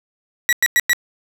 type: tone bursts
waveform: 40% pulse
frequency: 1932 Hz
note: B6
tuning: 39 cents flat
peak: -11 dBFS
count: 4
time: 0.49-0.932 s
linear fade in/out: 0 ms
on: 37 ms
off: 98 ms
effects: none